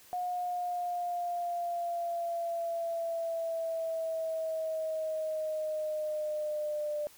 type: linear sweep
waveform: sine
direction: down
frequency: 722 to 594 Hz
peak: -31 dBFS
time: 0.13-7.07 s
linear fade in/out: 0 ms
effects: white hiss -57 dBFS RMS until 7.17 s